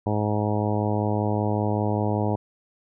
harmonic tone, 105.2 Hz, G#2, 23 cents sharp, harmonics 1 / 2 / 3 / 4 / 5 / 6 / 7 / 8 / 9, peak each -25 / -28 / -30 / -31 / -32 / -33 / -33 / -34 / -35 dBFS, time 0.06-2.36 s, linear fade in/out 5 ms, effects none

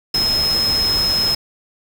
sine tone in noise, 5150 Hz, E8, 41 cents flat, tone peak -15 dBFS, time 0.14-1.35 s, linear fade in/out 5 ms, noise pink, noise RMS -26 dBFS, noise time 0.14-1.35 s, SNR +8 dB, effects none

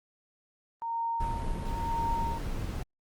sine tone with tremolo, 923 Hz, A#5, 17 cents flat, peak -28 dBFS, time 0.82-2.38 s, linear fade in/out 0 ms, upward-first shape sine, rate 1 Hz, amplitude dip 85%
brown noise, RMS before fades -33 dBFS, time 1.2-2.83 s, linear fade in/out 5 ms
effects Opus 32 kbps

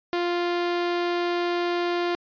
sawtooth tone, 349.2 Hz, F4, in tune, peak -19 dBFS, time 0.13-2.15 s, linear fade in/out 0 ms, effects resampled to 11025 Hz

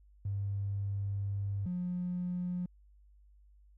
triangle tone pair in turn, 99.7 / 178.67 Hz, G2 / F3, +30 / +40 cents, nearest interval minor seventh, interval 1010 cents, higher second, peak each -28 / -29 dBFS, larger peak first, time 0.25-1.66 / 1.66-2.66 s, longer first, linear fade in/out 5 ms, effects tanh soft clip ceiling -30 dBFS + added 50 Hz sine -58 dBFS peak until 3.77 s

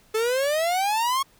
45% pulse exponential sweep, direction up, 429.9 to 1108.7 Hz, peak -21 dBFS, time 0.14-1.23 s, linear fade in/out 10 ms, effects pink hiss -58 dBFS RMS until 1.39 s

